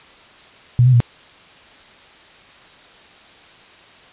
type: tone with pitch steps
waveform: sine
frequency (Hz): 122.2 / 127.9 / 119.4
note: B2 / C3 / A#2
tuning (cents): -18 / -39 / +42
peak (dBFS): -8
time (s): 0.79-1.003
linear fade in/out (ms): 0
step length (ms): 71
effects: white hiss -45 dBFS RMS until 4.12 s + resampled to 8000 Hz